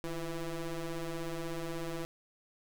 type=ring-modulated tone; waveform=25% pulse; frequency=164.81 Hz; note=E3; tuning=in tune; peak=-29 dBFS; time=0.04-2.05 s; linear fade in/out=0 ms; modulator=173 Hz; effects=none